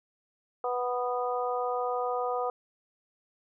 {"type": "harmonic tone", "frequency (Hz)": 246.9, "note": "B3", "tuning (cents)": 0, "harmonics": [2, 3, 4, 5], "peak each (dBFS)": [-31, -32, -37, -35], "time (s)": [0.64, 2.5], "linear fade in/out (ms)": 2, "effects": []}